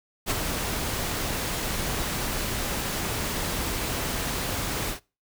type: noise with ADSR envelope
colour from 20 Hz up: pink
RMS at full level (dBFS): -24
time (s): 0.26-5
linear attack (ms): 43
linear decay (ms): 29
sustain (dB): -5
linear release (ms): 110
effects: noise-tail reverb RT60 0.3 s tail -23 dB re dry